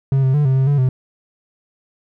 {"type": "tone with pitch steps", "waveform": "triangle", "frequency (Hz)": [135.2, 131.8, 147.6, 132.2, 133, 143.4, 129], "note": ["C#3", "C3", "D3", "C3", "C3", "D3", "C3"], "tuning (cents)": [-43, 13, 9, 18, 29, -41, -24], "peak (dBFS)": -10, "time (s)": [0.12, 0.89], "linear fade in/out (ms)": 2, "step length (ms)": 110, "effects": []}